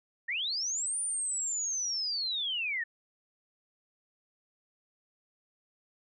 sine linear two-way sweep, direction up then down, 1760 to 9370 to 1760 Hz, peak -30 dBFS, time 0.28-2.84 s, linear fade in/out 10 ms, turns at 0.99 s, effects none

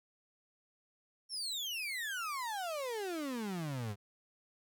35% pulse exponential sweep, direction down, 5588 to 96.9 Hz, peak -35 dBFS, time 1.29-3.96 s, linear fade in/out 50 ms, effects none

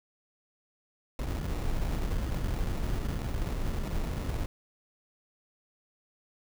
brown noise with sample-and-hold, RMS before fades -31 dBFS, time 1.19-4.46 s, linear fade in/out 2 ms, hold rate 1575 Hz, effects none

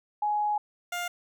sine / 15% pulse tone pair in turn, 837 / 703.8 Hz, G#5 / F5, +13 / +13 cents, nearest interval minor third, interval 300 cents, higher first, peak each -24 dBFS, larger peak neither, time 0.22-0.58 / 0.92-1.08 s, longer first, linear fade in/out 5 ms, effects none

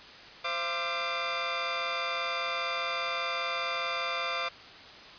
15% pulse tone cluster, 522 / 681 / 1191 Hz, C5 / F5 / D6, -4 / -44 / +24 cents, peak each -30 / -29 / -26 dBFS, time 0.44-4.49 s, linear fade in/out 10 ms, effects white hiss -48 dBFS RMS until 5.18 s + resampled to 11025 Hz

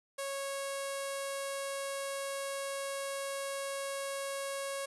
sawtooth tone with low-pass filter, 551 Hz, C#5, 11 cents flat, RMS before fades -38 dBFS, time 0.18-4.86 s, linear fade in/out 10 ms, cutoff 10000 Hz, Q 2.7, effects none

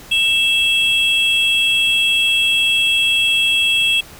triangle tone pair together, 2660 / 3294 Hz, E7 / G#7, +15 / -15 cents, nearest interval major third, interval 370 cents, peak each -14 dBFS, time 0.11-4.01 s, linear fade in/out 10 ms, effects pink hiss -39 dBFS RMS until 4.19 s

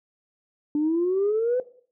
sine exponential sweep, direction up, 291.3 to 511 Hz, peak -19 dBFS, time 0.75-1.6 s, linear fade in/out 2 ms, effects noise-tail reverb RT60 0.5 s tail -17 dB re dry + tanh soft clip ceiling -16 dBFS

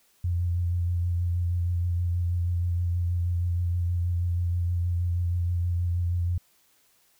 sine tone with vibrato, 87.31 Hz, F2, in tune, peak -23 dBFS, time 0.24-6.38 s, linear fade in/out 5 ms, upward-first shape sine, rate 6.3 Hz, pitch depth 23 cents each way, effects white hiss -64 dBFS RMS until 7.19 s

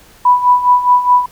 sine tone with tremolo, 987.8 Hz, B5, in tune, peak -4 dBFS, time 0.25-1.26 s, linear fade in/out 5 ms, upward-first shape sine, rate 4.8 Hz, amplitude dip 75%, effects pink hiss -44 dBFS RMS until 1.31 s

